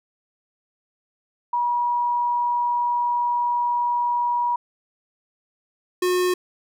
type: tone pair in turn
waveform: sine / square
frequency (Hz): 963 / 362.1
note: B5 / F#4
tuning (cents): -44 / -37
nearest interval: octave + perfect fourth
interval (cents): 1693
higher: first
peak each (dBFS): -19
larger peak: neither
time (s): 1.53-4.56 / 6.02-6.34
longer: first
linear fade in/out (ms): 5
effects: none